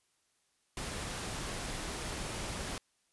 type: noise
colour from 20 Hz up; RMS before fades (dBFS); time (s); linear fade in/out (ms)
pink; -39; 0.77-2.78; 2
effects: white hiss -75 dBFS RMS until 3.12 s + resampled to 24000 Hz